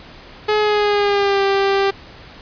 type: tone with pitch glide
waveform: sawtooth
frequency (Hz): 424.1 to 393.4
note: G#4 to G4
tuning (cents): +36 to +6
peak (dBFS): -10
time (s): 0.48-1.91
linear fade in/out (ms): 10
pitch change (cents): -130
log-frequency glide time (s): 0.59-1.43
effects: pink hiss -40 dBFS RMS until 2.41 s + resampled to 11025 Hz